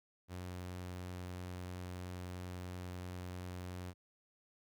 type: tone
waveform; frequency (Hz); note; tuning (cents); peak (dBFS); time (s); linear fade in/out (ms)
sawtooth; 90.3; F#2; -42; -39; 0.28-3.94; 50
effects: none

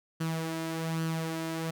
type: tone with flanger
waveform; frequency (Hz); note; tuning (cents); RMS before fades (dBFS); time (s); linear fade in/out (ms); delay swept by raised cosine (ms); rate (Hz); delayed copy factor
sawtooth; 162.5; E3; -24; -33; 0.2-1.71; 10; 0.66 to 3.26; 1.2; +0.5
effects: none

